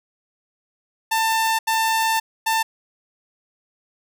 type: tone bursts at uneven times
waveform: sawtooth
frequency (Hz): 893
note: A5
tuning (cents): +25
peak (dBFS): -14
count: 3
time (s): 1.11-1.59 / 1.67-2.2 / 2.46-2.63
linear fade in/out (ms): 10
effects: none